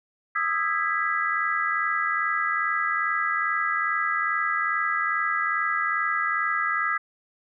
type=chord; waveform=sine; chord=E major seventh; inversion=third; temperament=just; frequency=1236.1 / 1318.5 / 1648.1 / 1977.8 Hz; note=D#6 / E6 / G#6 / B6; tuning=-12 / 0 / -14 / +2 cents; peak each=-28 dBFS; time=0.35-6.98 s; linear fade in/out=10 ms; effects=none